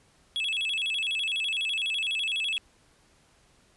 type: tone with vibrato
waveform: triangle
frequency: 2960 Hz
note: F#7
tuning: in tune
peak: -25 dBFS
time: 0.36-2.58 s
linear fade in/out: 0 ms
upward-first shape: square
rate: 12 Hz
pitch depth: 210 cents each way
effects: pink hiss -62 dBFS RMS until 3.76 s + resampled to 24000 Hz